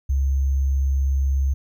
sine tone with sample-and-hold, 68.1 Hz, C#2, 30 cents flat, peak -17 dBFS, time 0.09-1.54 s, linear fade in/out 10 ms, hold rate 6300 Hz, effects none

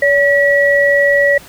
sine tone pair together, 569 / 1930.5 Hz, C#5 / B6, +45 / -40 cents, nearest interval octave + major sixth, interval 2115 cents, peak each -11 dBFS, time 0.02-1.38 s, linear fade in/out 5 ms, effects pink hiss -38 dBFS RMS until 1.48 s

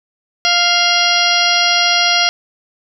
harmonic tone with a mistuned harmonic, 698.5 Hz, F5, in tune, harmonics 1 / 2 / 3 / 4 / 5 / 6 / 7 / 8, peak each -19 / -19 / -19 / -19 / -19 / -19 / -19 / -19 dBFS, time 0.45-2.29 s, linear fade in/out 0 ms, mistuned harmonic 5, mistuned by -100 cents, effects none

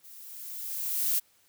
violet noise with level ramp, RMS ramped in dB -50 to -25 dBFS, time 0.03-1.2 s, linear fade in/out 20 ms, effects white hiss -65 dBFS RMS until 1.48 s

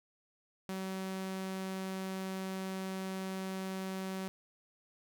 sawtooth tone, 189.8 Hz, F#3, 44 cents sharp, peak -33 dBFS, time 0.69-4.28 s, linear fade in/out 0 ms, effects none

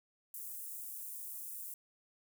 white high-pass noise, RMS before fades -45 dBFS, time 0.34-1.74 s, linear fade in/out 2 ms, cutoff 8800 Hz, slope 24 dB/octave, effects none

